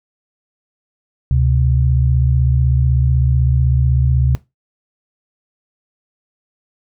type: tone pair together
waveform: sine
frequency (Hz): 71.61 / 127.6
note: D2 / C3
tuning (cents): -43 / -43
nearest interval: minor seventh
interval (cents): 1000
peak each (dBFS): -14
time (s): 1.31-4.35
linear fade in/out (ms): 0
effects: noise-tail reverb RT60 0.2 s tail -18 dB re dry